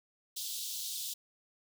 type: high-pass noise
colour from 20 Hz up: pink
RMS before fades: -39 dBFS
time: 0.36-1.14 s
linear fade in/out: 10 ms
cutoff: 3300 Hz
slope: 48 dB/octave
effects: none